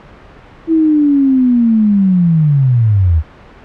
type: linear sweep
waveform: sine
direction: down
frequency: 329.6 to 74 Hz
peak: -7 dBFS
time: 0.67-3.23 s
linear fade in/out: 50 ms
effects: pink hiss -38 dBFS RMS until 3.64 s + low-pass 2000 Hz 12 dB/octave